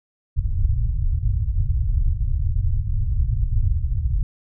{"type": "low-pass noise", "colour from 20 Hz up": "pink", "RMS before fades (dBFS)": -20, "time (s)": [0.36, 4.23], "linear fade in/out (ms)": 5, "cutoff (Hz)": 120, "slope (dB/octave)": 48, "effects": []}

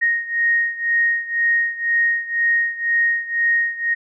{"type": "beating tone pair", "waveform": "sine", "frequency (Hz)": [1864.7, 1866.7], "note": ["A#6", "A#6"], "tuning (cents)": [0, 2], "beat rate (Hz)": 2, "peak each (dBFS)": [-18, -21], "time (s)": [0.01, 3.95], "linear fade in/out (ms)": 20, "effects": []}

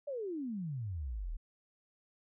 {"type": "exponential sweep", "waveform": "sine", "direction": "down", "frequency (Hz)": [597, 34.74], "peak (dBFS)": -36, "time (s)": [0.07, 1.37], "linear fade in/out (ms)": 10, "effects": []}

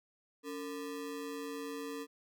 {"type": "ring-modulated tone", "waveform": "square", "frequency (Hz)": 368.4, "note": "F#4", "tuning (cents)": -7, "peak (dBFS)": -37, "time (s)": [0.43, 2.07], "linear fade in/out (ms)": 50, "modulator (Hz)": 85.8, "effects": []}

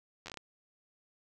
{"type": "slowing click train", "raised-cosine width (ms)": 0.2, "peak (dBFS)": -26, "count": 7, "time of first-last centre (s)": [0.26, 0.373], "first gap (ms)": 10, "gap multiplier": 1.25, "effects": []}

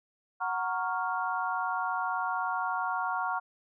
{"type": "chord", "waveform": "sine", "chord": "Gb major seventh", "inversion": "none", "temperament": "equal", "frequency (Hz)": [740, 932.3, 1108.7, 1396.9], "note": ["Gb5", "Bb5", "Db6", "F6"], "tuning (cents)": [0, 0, 0, 0], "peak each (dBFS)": -34, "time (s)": [0.4, 3.4], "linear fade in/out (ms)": 20, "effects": []}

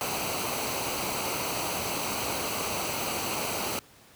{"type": "noise with comb filter", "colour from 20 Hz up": "pink", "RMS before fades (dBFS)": -31, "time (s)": [0.01, 3.79], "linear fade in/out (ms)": 0, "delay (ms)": 0.57, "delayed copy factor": -0.6, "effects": ["pink hiss -55 dBFS RMS until 4.15 s", "high-pass 80 Hz 12 dB/octave"]}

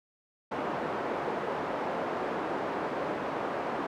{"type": "band-pass noise", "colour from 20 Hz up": "pink", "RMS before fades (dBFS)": -33, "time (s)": [0.51, 3.87], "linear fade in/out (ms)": 10, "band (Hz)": [350, 1100], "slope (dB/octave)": 12, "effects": []}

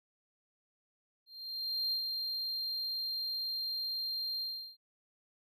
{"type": "tone with ADSR envelope", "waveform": "triangle", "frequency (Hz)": 4186, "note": "C8", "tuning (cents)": 0, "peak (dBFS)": -29, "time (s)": [1.26, 4.77], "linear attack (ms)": 660, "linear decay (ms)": 92, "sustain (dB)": -4, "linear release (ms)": 360, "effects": []}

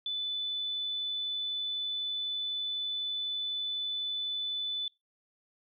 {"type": "tone", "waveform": "sine", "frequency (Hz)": 3496, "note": "A7", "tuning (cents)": -12, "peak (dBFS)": -31, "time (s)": [0.06, 4.88], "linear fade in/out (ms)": 2, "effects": ["noise-tail reverb RT60 0.2 s tail -21 dB re dry"]}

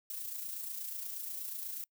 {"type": "noise with amplitude modulation", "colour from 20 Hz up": "violet", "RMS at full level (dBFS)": -39, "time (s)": [0.1, 1.84], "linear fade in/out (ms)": 2, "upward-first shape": "sine", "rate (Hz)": 28.3, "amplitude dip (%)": 45, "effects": ["noise-tail reverb RT60 0.1 s tail -26 dB re dry"]}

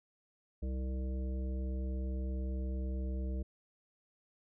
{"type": "harmonic tone with a mistuned harmonic", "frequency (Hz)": 64.6, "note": "C2", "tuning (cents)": -21, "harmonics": [1, 3, 5, 7, 9], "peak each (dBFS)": [-34, -44, -48, -51, -53], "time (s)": [0.62, 3.43], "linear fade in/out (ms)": 10, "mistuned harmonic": 9, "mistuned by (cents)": 38, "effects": []}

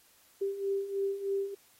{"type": "beating tone pair", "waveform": "sine", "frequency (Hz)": [392, 395.2], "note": ["G4", "G4"], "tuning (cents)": [0, 14], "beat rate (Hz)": 3.2, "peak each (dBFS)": [-36, -31], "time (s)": [0.41, 1.55], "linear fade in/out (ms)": 10, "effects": ["white hiss -63 dBFS RMS until 1.79 s", "AAC 48 kbps"]}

